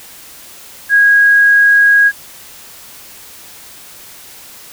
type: tone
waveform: sine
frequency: 1645 Hz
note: G#6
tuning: 17 cents flat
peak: -5 dBFS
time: 0.89-2.12 s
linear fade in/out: 50 ms
effects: white hiss -36 dBFS RMS until 4.72 s